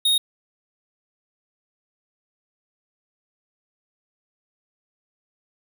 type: tone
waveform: square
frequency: 3729 Hz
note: A#7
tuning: in tune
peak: -17 dBFS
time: 0.05-0.18 s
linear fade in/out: 5 ms
effects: none